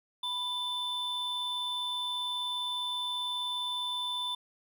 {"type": "tone pair together", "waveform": "triangle", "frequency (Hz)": [987, 3532], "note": ["B5", "A7"], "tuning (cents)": [-1, 6], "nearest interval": "octave + minor seventh", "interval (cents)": 2207, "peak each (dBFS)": [-36, -31], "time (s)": [0.23, 4.35], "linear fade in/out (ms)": 5, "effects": []}